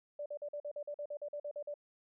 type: tone bursts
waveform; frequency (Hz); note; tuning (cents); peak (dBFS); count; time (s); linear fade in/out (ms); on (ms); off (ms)
sine; 585; D5; -7; -38; 14; 0.19-1.741; 5; 69; 45
effects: none

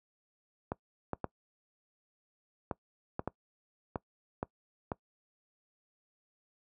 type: clicks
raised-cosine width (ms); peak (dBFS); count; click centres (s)
1; -19; 9; 0.719 / 1.133 / 1.243 / 2.712 / 3.194 / 3.276 / 3.958 / 4.429 / 4.918
effects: noise-tail reverb RT60 0.1 s tail -22 dB re dry + high-pass 60 Hz 12 dB/octave

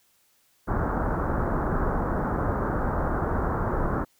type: low-pass noise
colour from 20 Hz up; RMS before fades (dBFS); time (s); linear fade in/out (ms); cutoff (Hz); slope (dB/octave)
pink; -26; 0.67-4.05; 20; 1500; 48
effects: white hiss -65 dBFS RMS until 4.19 s

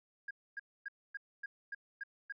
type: tone bursts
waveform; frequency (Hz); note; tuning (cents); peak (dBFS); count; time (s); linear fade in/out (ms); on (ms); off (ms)
sine; 1627; G#6; -36; -38; 8; 0.28-2.324; 5; 28; 260
effects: tanh soft clip ceiling -34 dBFS

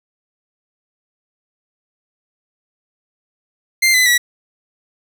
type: tone with pitch steps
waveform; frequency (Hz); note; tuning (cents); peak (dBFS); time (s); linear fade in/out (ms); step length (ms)
sawtooth; 2093 / 2015 / 1939.3; C7 / B6 / B6; 0 / +34 / -32; -7; 3.82-4.18; 10; 120
effects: none

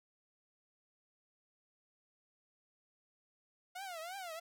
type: tone with vibrato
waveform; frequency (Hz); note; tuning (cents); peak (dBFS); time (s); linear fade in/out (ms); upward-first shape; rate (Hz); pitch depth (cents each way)
sawtooth; 710; F5; +28; -39; 3.75-4.4; 10; triangle; 3; 220
effects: none

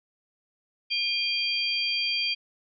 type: tone cluster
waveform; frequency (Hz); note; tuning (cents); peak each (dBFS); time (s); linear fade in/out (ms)
sine; 2420 / 3212 / 4691; D#7 / G7 / D8; -49 / +41 / -3; -29; 0.9-2.35; 20
effects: none

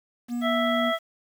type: tone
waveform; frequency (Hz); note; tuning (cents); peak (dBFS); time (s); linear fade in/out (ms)
triangle; 240; B3; -49; -24; 0.28-0.93; 50
type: harmonic tone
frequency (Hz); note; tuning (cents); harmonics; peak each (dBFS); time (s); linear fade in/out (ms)
659.3; E5; 0; 1 / 2 / 3 / 5; -25 / -28 / -30 / -32; 0.41-0.99; 50
effects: 8-bit

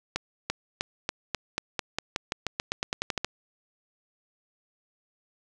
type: accelerating click train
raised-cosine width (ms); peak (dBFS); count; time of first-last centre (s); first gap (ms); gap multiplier
0.2; -10; 19; 0.16-3.246; 340; 0.91
effects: none

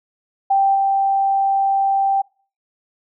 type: tone with level steps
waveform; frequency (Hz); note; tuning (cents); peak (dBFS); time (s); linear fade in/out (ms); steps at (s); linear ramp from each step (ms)
sine; 784; G5; 0; -12 / -14; 0.5-2.22; 10; 0.74; 20
effects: noise-tail reverb RT60 0.4 s tail -24 dB re dry

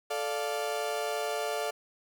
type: chord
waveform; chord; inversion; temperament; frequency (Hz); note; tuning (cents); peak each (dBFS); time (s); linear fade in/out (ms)
35% pulse; D minor; second; equal with one note detuned; 437.7 / 587.3 / 698.5; A4 / D5 / F5; -9 / 0 / 0; -33; 0.1-1.71; 10
effects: none

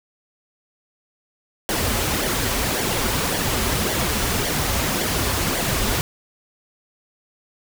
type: noise with flanger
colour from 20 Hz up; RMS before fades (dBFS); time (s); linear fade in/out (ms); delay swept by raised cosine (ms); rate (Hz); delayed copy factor
pink; -22; 1.69-6.01; 0; 0.76 to 6.56; 1.8; -0.6
effects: none

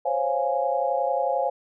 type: chord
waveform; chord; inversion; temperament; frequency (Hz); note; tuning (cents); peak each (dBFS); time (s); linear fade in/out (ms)
sine; Db major seventh; third; equal; 523.3 / 554.4 / 698.5 / 830.6; C5 / Db5 / F5 / Ab5; 0 / 0 / 0 / 0; -27; 0.05-1.5; 10
effects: none

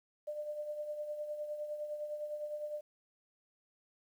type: tone with tremolo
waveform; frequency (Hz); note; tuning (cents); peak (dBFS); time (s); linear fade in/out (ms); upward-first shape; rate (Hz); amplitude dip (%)
sine; 598; D5; +31; -35; 0.27-2.81; 10; triangle; 9.8; 60
effects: 11-bit

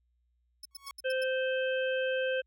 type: tone bursts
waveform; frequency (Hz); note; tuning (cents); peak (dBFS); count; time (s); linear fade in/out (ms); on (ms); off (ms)
sawtooth; 5270; E8; -1; -38; 6; 0.63-1.239; 5; 24; 93
type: tone with exponential growth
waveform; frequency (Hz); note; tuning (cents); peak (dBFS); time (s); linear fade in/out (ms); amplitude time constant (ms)
sawtooth; 1108.7; C#6; 0; -34; 0.71-0.91; 1; 42
type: harmonic tone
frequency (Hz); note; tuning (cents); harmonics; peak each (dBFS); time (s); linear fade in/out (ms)
520; C5; -11; 1 / 3 / 5 / 6; -29 / -35 / -40 / -42; 1.04-2.42; 20
effects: added 60 Hz sine -70 dBFS peak until 2.46 s

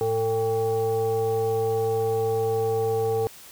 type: tone with frequency modulation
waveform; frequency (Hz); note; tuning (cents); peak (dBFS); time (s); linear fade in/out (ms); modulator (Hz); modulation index
sine; 450; A4; +39; -21; 0.01-3.27; 0; 341; 0.71
effects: white hiss -46 dBFS RMS until 3.51 s

